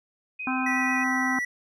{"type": "tone with vibrato", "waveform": "sine", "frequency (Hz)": 2489, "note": "D#7", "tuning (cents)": 0, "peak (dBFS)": -31, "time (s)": [0.39, 1.04], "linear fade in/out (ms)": 10, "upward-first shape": "sine", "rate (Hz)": 8.1, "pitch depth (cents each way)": 19}
{"type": "harmonic tone", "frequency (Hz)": 258.8, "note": "C4", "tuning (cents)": -19, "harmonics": [1, 3, 4, 5, 6], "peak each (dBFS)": [-27, -32, -33, -34, -35], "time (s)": [0.47, 1.39], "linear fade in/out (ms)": 2}
{"type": "tone", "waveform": "triangle", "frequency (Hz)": 1950, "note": "B6", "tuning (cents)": -23, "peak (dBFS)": -24, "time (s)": [0.66, 1.45], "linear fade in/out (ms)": 5}
{"effects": []}